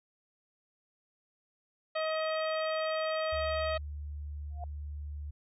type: harmonic tone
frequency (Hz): 632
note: D#5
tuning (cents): +27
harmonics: 1 / 2 / 3 / 4 / 5 / 6 / 7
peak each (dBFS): -31 / -37 / -41 / -43 / -45 / -47 / -48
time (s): 1.95-3.78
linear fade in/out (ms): 10
type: tone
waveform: sine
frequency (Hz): 73.42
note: D2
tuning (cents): 0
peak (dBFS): -37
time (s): 3.32-5.31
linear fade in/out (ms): 10
type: tone with exponential growth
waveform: sine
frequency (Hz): 706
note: F5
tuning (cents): +19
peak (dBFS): -36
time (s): 4.5-4.64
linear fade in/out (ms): 2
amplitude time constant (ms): 30
effects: none